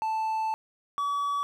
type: tone pair in turn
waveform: triangle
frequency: 880 / 1140.2 Hz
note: A5 / C#6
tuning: 0 / +48 cents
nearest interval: major third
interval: 448 cents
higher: second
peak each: -24 dBFS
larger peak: neither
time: 0.02-0.54 / 0.98-1.43 s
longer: first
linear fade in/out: 0 ms
effects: none